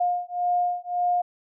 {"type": "beating tone pair", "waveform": "sine", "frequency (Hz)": [710, 711.8], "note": ["F5", "F5"], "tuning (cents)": [28, 33], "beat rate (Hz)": 1.8, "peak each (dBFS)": [-25, -25], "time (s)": [0, 1.22], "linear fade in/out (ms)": 10, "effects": []}